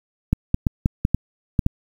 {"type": "clicks", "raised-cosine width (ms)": 5, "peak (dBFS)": -4, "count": 8, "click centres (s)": [0.33, 0.544, 0.668, 0.859, 1.051, 1.146, 1.592, 1.664], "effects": ["7-bit"]}